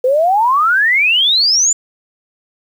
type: exponential sweep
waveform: sine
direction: up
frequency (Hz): 491.9 to 7230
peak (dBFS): -9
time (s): 0.04-1.73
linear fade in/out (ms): 5
effects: 7-bit